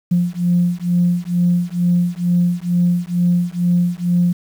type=beating tone pair; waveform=sine; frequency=174.61 / 176.81 Hz; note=F3 / F3; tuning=0 / +22 cents; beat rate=2.2 Hz; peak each=-16 dBFS; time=0.11-4.33 s; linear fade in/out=10 ms; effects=tanh soft clip ceiling -6 dBFS + 7-bit